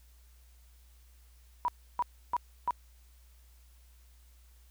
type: tone bursts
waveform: sine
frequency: 973 Hz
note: B5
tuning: 26 cents flat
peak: -26 dBFS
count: 4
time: 1.65-2.708 s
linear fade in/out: 0 ms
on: 32 ms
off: 310 ms
effects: added 60 Hz sine -56 dBFS peak until 4.7 s + white hiss -67 dBFS RMS until 4.7 s